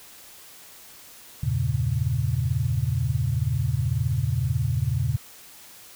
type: chord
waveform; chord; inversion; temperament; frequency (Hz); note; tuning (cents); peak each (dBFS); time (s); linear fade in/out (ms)
sine; E diminished seventh; none; equal; 82.41 / 98 / 116.54 / 138.59; E2 / G2 / Bb2 / Db3; 0 / 0 / 0 / 0; -29 / -30 / -25 / -26; 1.43-5.17; 5
effects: white hiss -47 dBFS RMS until 5.95 s